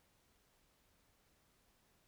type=silence; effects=pink hiss -74 dBFS RMS until 2.07 s

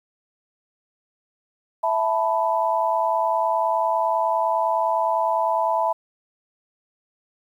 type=chord; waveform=sine; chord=E suspended fourth; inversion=none; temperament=just; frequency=659.3 / 879 / 988.9 Hz; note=E5 / A5 / B5; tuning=0 / -2 / +2 cents; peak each=-23 dBFS; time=1.83-5.93 s; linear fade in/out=10 ms; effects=9-bit

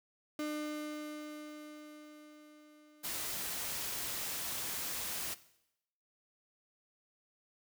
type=tone with exponential decay; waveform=35% pulse; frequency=301.2 Hz; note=D4; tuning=44 cents sharp; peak=-33 dBFS; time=0.39-4.49 s; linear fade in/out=2 ms; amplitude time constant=890 ms
type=noise; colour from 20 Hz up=white; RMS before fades=-39 dBFS; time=3.03-5.35 s; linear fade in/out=20 ms
effects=noise-tail reverb RT60 0.8 s tail -17 dB re dry

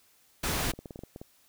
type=noise; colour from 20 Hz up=pink; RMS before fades=-30 dBFS; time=0.43-0.72 s; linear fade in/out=10 ms
type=clicks; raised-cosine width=2 ms; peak=-28 dBFS; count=9; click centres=0.737 / 0.79 / 0.858 / 0.908 / 0.959 / 0.991 / 1.036 / 1.161 / 1.215 s
effects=white hiss -64 dBFS RMS until 1.48 s

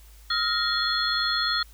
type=tone cluster; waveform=sine; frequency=1279 / 1402 / 1865 / 3388 / 4248 Hz; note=D#6 / F6 / A#6 / G#7 / C8; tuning=+47 / +6 / 0 / +34 / +25 cents; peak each=-31 / -29 / -32 / -29 / -26 dBFS; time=0.3-1.63 s; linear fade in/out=5 ms; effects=added 53 Hz sine -47 dBFS peak until 1.73 s + white hiss -56 dBFS RMS until 1.73 s

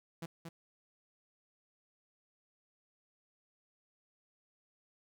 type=tone with echo; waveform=sawtooth; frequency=166.2 Hz; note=E3; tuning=15 cents sharp; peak=-36 dBFS; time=0.22-0.26 s; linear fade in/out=5 ms; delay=230 ms; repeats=1; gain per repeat=-4 dB; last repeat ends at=0.49 s; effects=none

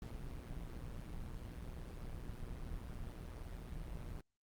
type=noise with amplitude modulation; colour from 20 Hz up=brown; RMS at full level=-43 dBFS; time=0.02-4.21 s; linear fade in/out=2 ms; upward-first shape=sine; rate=121 Hz; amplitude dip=65%; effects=Opus 48 kbps

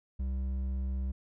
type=tone with hard clipping; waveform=sine; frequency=65.41 Hz; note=C2; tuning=in tune; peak=-32 dBFS; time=0.19-1.12 s; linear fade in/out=10 ms; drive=6 dB; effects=none

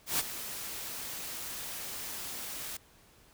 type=noise with ADSR envelope; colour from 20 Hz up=white; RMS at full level=-28 dBFS; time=0.06-2.77 s; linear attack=130 ms; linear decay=29 ms; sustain=-12 dB; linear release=5 ms; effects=pink hiss -61 dBFS RMS until 3.33 s

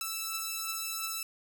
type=beating tone pair; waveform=5% pulse; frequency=1319 / 1321.9 Hz; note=E6 / E6; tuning=+1 / +4 cents; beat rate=2.9 Hz; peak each=-23 / -28 dBFS; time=0.01-1.23 s; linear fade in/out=2 ms; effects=none

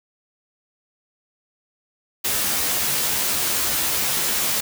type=noise with comb filter; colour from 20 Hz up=white; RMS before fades=-22 dBFS; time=2.24-4.61 s; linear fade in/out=10 ms; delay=14 ms; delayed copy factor=+0.65; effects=none

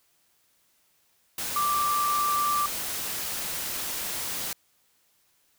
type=tone in noise; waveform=sine; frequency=1174.7 Hz; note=D6; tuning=in tune; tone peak=-23 dBFS; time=1.56-2.66 s; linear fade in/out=2 ms; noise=white; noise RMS=-32 dBFS; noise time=1.38-4.53 s; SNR=+6 dB; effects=white hiss -67 dBFS RMS until 5.58 s

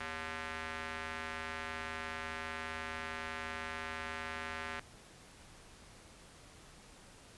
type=tone with band-pass filter; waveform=square; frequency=80 Hz; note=D#2; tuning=49 cents sharp; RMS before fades=-42 dBFS; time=0-4.8 s; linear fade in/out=5 ms; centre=1800 Hz; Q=1.5; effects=pink hiss -57 dBFS RMS until 7.37 s + resampled to 24000 Hz

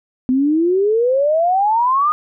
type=exponential sweep; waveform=sine; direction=up; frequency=250 to 1244.5 Hz; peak=-12 dBFS; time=0.29-2.12 s; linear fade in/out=0 ms; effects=none

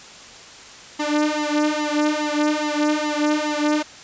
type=tone with flanger; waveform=sawtooth; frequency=300 Hz; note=D4; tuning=37 cents sharp; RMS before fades=-21 dBFS; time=0.99-3.83 s; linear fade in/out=10 ms; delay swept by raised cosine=1 to 3.5 ms; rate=2.4 Hz; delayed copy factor=+0.95; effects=white hiss -41 dBFS RMS until 4.03 s + resampled to 16000 Hz

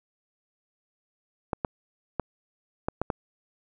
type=clicks; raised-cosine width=1 ms; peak=-12 dBFS; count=6; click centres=1.532 / 1.648 / 2.197 / 2.885 / 3.016 / 3.102 s; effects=none

